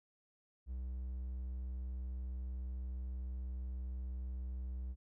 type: tone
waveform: triangle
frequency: 63.1 Hz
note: B1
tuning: 38 cents sharp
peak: -37 dBFS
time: 0.66-4.96 s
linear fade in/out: 50 ms
effects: none